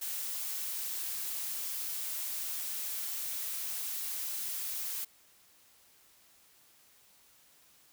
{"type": "noise", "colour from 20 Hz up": "blue", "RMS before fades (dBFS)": -37, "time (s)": [0.01, 5.05], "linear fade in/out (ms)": 10, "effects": ["white hiss -63 dBFS RMS until 7.92 s"]}